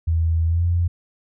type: tone with pitch glide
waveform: sine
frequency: 82 to 86.48 Hz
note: E2 to F2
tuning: -9 to -16 cents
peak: -16 dBFS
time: 0.07-0.88 s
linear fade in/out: 10 ms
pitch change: +93 cents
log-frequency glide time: 0.46-0.65 s
effects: none